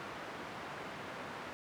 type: band-pass noise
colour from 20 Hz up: white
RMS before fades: -45 dBFS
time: 0-1.53 s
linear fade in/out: 0 ms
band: 110 to 1500 Hz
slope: 12 dB/octave
effects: none

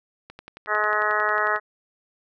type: click train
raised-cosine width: 0.3 ms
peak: -24 dBFS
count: 15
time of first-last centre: 0.3-1.561 s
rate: 11.1 Hz
type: harmonic tone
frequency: 211.5 Hz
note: G#3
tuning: 32 cents sharp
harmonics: 2 / 3 / 4 / 5 / 6 / 7 / 8 / 9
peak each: -31 / -29 / -30 / -29 / -25 / -28 / -28 / -28 dBFS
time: 0.67-1.6 s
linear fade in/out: 50 ms
effects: none

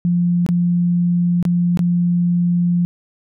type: tone with dropouts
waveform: sine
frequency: 174.61 Hz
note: F3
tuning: in tune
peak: -13 dBFS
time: 0.05-2.85 s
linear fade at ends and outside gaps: 0 ms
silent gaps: 0.464-0.489 / 1.427-1.452 / 1.773-1.792 s
effects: none

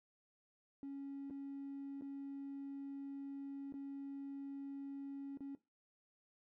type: tone with dropouts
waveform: triangle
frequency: 277.2 Hz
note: C#4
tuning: in tune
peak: -40 dBFS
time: 0.83-5.55 s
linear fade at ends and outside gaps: 1 ms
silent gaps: 1.3-1.307 / 2.011-2.021 / 3.724-3.74 / 5.373-5.406 s
effects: noise-tail reverb RT60 0.2 s tail -17 dB re dry + tanh soft clip ceiling -41 dBFS

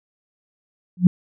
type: tone with exponential growth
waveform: sine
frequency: 179.5 Hz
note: F3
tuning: 48 cents sharp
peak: -3 dBFS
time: 0.97-1.07 s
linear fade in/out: 2 ms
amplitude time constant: 20 ms
effects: none

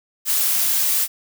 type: noise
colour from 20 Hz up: blue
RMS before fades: -19 dBFS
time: 0.25-1.08 s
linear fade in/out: 50 ms
effects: none

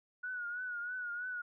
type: tone with vibrato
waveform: sine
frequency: 1458 Hz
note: F#6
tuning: 26 cents flat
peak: -37 dBFS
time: 0.23-1.42 s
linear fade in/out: 10 ms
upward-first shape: triangle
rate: 3.1 Hz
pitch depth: 69 cents each way
effects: none

